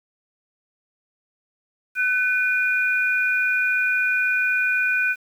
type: tone pair together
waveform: sine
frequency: 1506.7 / 2443 Hz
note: F#6 / D#7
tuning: +31 / -32 cents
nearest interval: minor sixth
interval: 837 cents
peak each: -20 / -22 dBFS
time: 1.95-5.16 s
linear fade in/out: 50 ms
effects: 8-bit